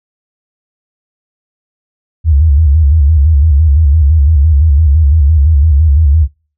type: tone with vibrato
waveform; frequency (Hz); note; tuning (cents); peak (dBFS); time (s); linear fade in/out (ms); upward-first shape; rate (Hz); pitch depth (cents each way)
sine; 74.9; D2; +35; -4; 2.24-6.28; 50; square; 5.9; 120
effects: noise-tail reverb RT60 0.4 s tail -26 dB re dry